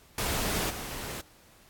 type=noise with level steps; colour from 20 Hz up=pink; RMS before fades=-30 / -38 dBFS; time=0.18-1.21 s; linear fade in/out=2 ms; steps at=0.69 s; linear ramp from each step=20 ms; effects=pink hiss -58 dBFS RMS until 1.69 s + AAC 64 kbps